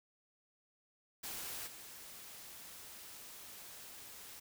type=noise with level steps; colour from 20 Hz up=white; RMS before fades=-44 / -52 dBFS; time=1.23-4.4 s; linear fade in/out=10 ms; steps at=1.66 s; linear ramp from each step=20 ms; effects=none